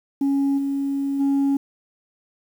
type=tone with level steps; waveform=sine; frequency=277.2 Hz; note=C#4; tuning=in tune; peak=-15 / -20 / -14 dBFS; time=0.21-1.57 s; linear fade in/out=5 ms; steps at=0.57 / 1.19 s; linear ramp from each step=20 ms; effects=tanh soft clip ceiling -16 dBFS + 8-bit